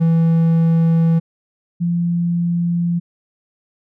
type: tone pair in turn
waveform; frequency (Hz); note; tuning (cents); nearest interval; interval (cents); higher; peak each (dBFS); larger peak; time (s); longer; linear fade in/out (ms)
triangle / sine; 164.81 / 172.03; E3 / F3; 0 / -26; minor second; 74; second; -9 / -15; first; 0-1.2 / 1.8-3; neither; 20
effects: none